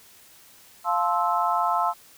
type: chord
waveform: sine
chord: F major seventh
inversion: none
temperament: just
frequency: 698.5 / 873.1 / 1047.7 / 1309.6 Hz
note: F5 / A5 / C6 / E6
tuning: 0 / -14 / +2 / -12 cents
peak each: -26 dBFS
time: 0.84-1.94 s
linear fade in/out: 50 ms
effects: white hiss -52 dBFS RMS until 2.17 s